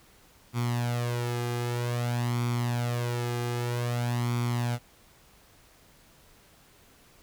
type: tone with flanger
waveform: sawtooth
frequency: 120.4 Hz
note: B2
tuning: 44 cents flat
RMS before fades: -29 dBFS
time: 0.53-4.79 s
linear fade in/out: 50 ms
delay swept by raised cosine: 0.87 to 2.47 ms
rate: 0.52 Hz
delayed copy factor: +0.65
effects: pink hiss -58 dBFS RMS until 7.22 s